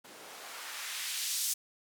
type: noise with band-pass filter sweep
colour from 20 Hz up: blue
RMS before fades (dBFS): -38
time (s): 0.04-1.54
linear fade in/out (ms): 10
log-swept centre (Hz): 280 to 7000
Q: 0.85
effects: none